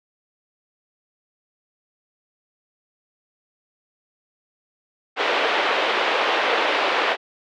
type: band-pass noise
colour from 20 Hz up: pink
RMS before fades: -21 dBFS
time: 5.16-7.17 s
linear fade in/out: 50 ms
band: 420 to 3400 Hz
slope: 24 dB/octave
effects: none